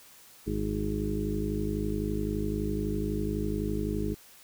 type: harmonic tone with a mistuned harmonic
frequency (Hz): 51.9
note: G#1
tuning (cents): 0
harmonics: 1 / 2 / 3 / 4 / 6 / 7 / 8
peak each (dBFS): -34 / -37 / -38 / -34 / -34 / -39 / -36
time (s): 0.46-4.15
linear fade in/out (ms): 20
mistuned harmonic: 1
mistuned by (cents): +20
effects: white hiss -54 dBFS RMS until 4.43 s